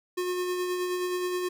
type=tone with tremolo; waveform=square; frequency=360.9 Hz; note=F#4; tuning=43 cents flat; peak=-27 dBFS; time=0.17-1.49 s; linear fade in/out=10 ms; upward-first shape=sine; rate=9.5 Hz; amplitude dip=30%; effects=none